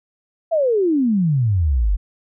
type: exponential sweep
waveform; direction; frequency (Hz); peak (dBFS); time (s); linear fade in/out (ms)
sine; down; 684 to 43.65; -14; 0.51-1.97; 20
effects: none